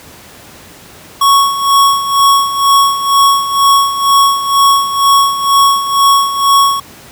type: tone with tremolo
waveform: square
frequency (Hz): 1109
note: C#6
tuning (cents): 0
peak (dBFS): -5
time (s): 1.21-6.8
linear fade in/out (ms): 5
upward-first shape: sine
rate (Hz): 2.1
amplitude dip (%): 70
effects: pink hiss -36 dBFS RMS until 7.11 s + high-pass 80 Hz 12 dB/octave